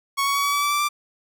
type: tone with pitch steps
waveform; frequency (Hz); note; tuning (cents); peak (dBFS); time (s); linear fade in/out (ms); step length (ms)
sawtooth; 1108.7 / 1118.3 / 1128.1 / 1137.9 / 1147.8 / 1157.8 / 1167.9 / 1178; C#6 / C#6 / C#6 / C#6 / D6 / D6 / D6 / D6; 0 / +15 / +30 / +45 / -40 / -25 / -10 / +5; -16; 0.17-0.89; 20; 90
effects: none